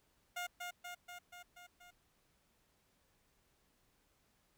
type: tone with echo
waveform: 15% pulse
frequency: 710 Hz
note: F5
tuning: 28 cents sharp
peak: -33 dBFS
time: 0.36-0.47 s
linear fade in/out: 10 ms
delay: 240 ms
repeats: 6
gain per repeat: -3 dB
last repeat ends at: 1.91 s
effects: pink hiss -75 dBFS RMS until 4.57 s